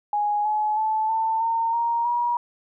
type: tone with pitch steps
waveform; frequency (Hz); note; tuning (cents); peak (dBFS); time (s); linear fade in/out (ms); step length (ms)
sine; 830.6 / 850.5 / 870.9 / 891.8 / 913.1 / 935 / 957.4; G#5 / G#5 / A5 / A5 / A#5 / A#5 / A#5; 0 / +41 / -18 / +23 / -36 / +5 / +46; -20; 0.13-2.37; 2; 320
effects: none